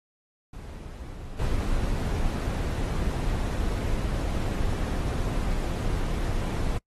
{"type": "noise with level steps", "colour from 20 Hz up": "brown", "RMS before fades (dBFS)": [-39, -27], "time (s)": [0.53, 6.78], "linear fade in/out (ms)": 5, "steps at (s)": 1.39, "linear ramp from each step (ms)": 2, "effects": ["noise-tail reverb RT60 0.1 s tail -25 dB re dry", "AAC 32 kbps"]}